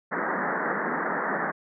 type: band-pass noise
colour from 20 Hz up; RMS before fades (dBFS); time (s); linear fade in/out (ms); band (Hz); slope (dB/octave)
white; -28; 0.11-1.52; 20; 160 to 1900; 96
effects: none